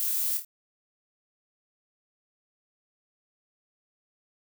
violet noise with echo, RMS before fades -29 dBFS, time 0-0.37 s, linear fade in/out 0 ms, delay 26 ms, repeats 3, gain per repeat -6 dB, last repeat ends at 0.448 s, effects none

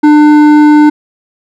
sine tone with hard clipping, 299.4 Hz, D4, 33 cents sharp, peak -3 dBFS, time 0.03-0.9 s, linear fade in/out 10 ms, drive 10 dB, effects none

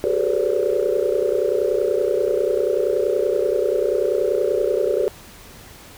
sine tone cluster, 375.5 / 405.9 / 436.3 / 501 / 572 Hz, F#4 / G#4 / A4 / B4 / D5, +26 / -40 / -15 / +25 / -46 cents, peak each -23 dBFS, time 0.04-5.08 s, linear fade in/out 0 ms, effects tanh soft clip ceiling -8 dBFS + pink hiss -43 dBFS RMS until 5.97 s

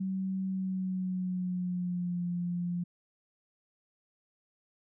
sine tone with pitch glide, 190 to 175.24 Hz, F#3 to F3, +46 to +6 cents, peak -30 dBFS, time 0-2.84 s, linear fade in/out 10 ms, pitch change -140 cents, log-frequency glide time 0.47-2.25 s, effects none

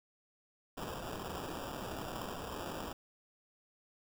white noise with sample-and-hold, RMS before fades -42 dBFS, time 0.77-2.93 s, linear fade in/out 5 ms, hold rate 2100 Hz, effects none

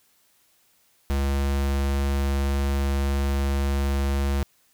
square tone, 69.3 Hz, C#2, in tune, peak -22 dBFS, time 1.1-4.43 s, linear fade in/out 0 ms, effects white hiss -63 dBFS RMS until 4.73 s

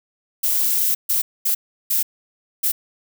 violet noise bursts at uneven times, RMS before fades -19 dBFS, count 5, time 0.43-0.95 / 1.09-1.22 / 1.45-1.55 / 1.9-2.03 / 2.63-2.72 s, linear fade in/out 10 ms, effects none

